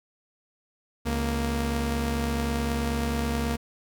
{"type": "tone pair together", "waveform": "sawtooth", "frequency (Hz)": [69.3, 233.1], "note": ["C#2", "A#3"], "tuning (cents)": [0, 0], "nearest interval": "octave + major sixth", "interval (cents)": 2100, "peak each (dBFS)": -24, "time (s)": [1.05, 3.57], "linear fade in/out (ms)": 20, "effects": []}